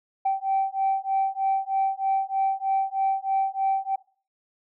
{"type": "beating tone pair", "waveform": "sine", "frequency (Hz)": [774, 777.2], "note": ["G5", "G5"], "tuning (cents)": [-22, -15], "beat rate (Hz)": 3.2, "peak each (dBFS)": -24, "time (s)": [0.25, 3.96], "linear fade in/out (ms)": 10, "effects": ["noise-tail reverb RT60 0.4 s tail -20 dB re dry", "tanh soft clip ceiling -16 dBFS"]}